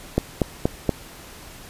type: click train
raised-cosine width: 2 ms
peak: -4 dBFS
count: 4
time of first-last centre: 0.18-0.893 s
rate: 4.21 Hz
effects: pink hiss -42 dBFS RMS until 1.69 s + resampled to 32000 Hz